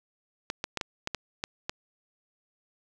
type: clicks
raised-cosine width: 0.2 ms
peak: -13 dBFS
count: 8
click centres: 0.501 / 0.641 / 0.773 / 0.812 / 1.074 / 1.147 / 1.439 / 1.695 s
effects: none